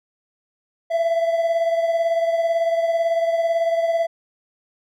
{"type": "beating tone pair", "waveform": "triangle", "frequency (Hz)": [665, 683], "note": ["E5", "F5"], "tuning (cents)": [15, -39], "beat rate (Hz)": 18, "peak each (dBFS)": [-16, -24], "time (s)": [0.9, 4.07], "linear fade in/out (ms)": 20, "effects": []}